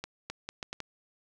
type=accelerating click train; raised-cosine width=0.2 ms; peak=-19 dBFS; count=6; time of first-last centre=0.04-0.803 s; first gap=260 ms; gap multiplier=0.73; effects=none

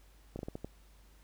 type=slowing click train; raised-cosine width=2 ms; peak=-26 dBFS; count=6; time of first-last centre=0.36-0.646 s; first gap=31 ms; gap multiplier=1.31; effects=added 50 Hz sine -58 dBFS peak until 1.23 s + pink hiss -66 dBFS RMS until 1.23 s

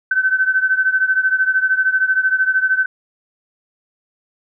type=beating tone pair; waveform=sine; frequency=1524 / 1537 Hz; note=G6 / G6; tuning=-49 / -35 cents; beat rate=13 Hz; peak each=-15 / -18 dBFS; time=0.11-2.86 s; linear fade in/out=5 ms; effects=none

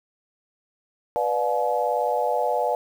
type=chord; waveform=sine; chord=B diminished seventh; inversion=none; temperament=just; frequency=493.9 / 592.7 / 711.2 / 853.4 Hz; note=B4 / D5 / F5 / Ab5; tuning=0 / +16 / +31 / +47 cents; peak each=-26 dBFS; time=1.16-2.75 s; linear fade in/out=0 ms; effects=8-bit

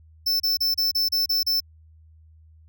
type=tone bursts; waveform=square; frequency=5300 Hz; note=E8; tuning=9 cents sharp; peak=-20 dBFS; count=8; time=0.26-1.604 s; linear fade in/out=10 ms; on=140 ms; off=32 ms; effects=added 79 Hz sine -49 dBFS peak until 2.68 s

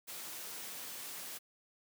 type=high-pass noise; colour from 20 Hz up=white; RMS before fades=-45 dBFS; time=0.07-1.39 s; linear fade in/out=20 ms; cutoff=160 Hz; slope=12 dB/octave; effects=none

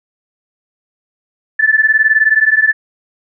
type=beating tone pair; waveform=sine; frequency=1741 / 1760 Hz; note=A6 / A6; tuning=-19 / 0 cents; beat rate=19 Hz; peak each=-11 dBFS; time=1.59-2.73 s; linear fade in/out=10 ms; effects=none

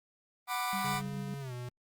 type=chord; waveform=sawtooth; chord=B minor; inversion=second; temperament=just; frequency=740.8 / 987.8 / 1185.3 Hz; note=F#5 / B5 / D6; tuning=+2 / 0 / +16 cents; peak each=-32 dBFS; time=0.47-1.02 s; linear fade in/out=50 ms
type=tone with tremolo; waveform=sine; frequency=195.7 Hz; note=G3; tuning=3 cents flat; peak=-36 dBFS; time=0.73-1.34 s; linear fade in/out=0 ms; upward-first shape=triangle; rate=7.1 Hz; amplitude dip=45%
type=tone with pitch glide; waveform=square; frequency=139.7 to 123.03 Hz; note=C#3 to B2; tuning=+14 to -6 cents; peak=-39 dBFS; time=0.84-1.69 s; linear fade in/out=5 ms; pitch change=-220 cents; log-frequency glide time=1.4-1.53 s
effects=Opus 32 kbps

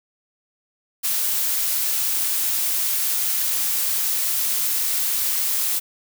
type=noise; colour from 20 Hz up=blue; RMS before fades=-22 dBFS; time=1.03-5.8 s; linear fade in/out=20 ms; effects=none

